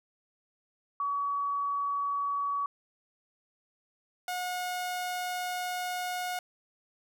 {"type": "tone pair in turn", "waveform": ["sine", "sawtooth"], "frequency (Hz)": [1133, 723.6], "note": ["C#6", "F#5"], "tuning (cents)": [37, -39], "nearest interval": "minor sixth", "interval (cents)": 776, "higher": "first", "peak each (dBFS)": -28, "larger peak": "neither", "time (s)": [[1, 2.66], [4.28, 6.39]], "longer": "second", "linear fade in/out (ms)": 2, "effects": []}